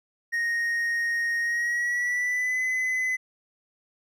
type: tone with pitch glide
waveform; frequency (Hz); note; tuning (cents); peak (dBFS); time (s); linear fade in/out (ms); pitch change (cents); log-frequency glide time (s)
triangle; 1864.7 to 2022; A#6 to B6; 0 to +40; -22; 0.32-3.17; 20; +140; 1.4-2.62
effects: none